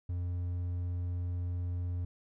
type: tone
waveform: triangle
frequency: 88.4 Hz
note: F2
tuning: 22 cents sharp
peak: -30 dBFS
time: 0.09-2.05 s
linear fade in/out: 5 ms
effects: none